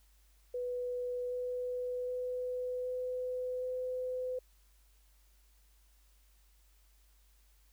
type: tone with pitch steps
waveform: sine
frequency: 493.9 / 497 / 500.2 / 503.4 / 506.6 Hz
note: B4 / B4 / B4 / B4 / B4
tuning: 0 / +11 / +22 / +33 / +44 cents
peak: -34 dBFS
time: 0.54-4.39 s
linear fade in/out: 5 ms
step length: 770 ms
effects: added 50 Hz sine -63 dBFS peak until 7.72 s + white hiss -71 dBFS RMS until 7.72 s